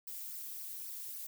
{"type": "noise with flanger", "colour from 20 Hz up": "violet", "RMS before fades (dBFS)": -44, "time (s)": [0.07, 1.27], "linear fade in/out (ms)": 5, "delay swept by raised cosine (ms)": [0.27, 2.37], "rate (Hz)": 3.7, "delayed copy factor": -0.75, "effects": []}